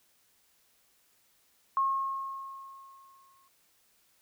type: tone with exponential decay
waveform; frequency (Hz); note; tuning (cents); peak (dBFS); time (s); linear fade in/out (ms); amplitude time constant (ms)
sine; 1082; C#6; -42; -23; 1.77-3.48; 1; 370
effects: white hiss -68 dBFS RMS until 4.21 s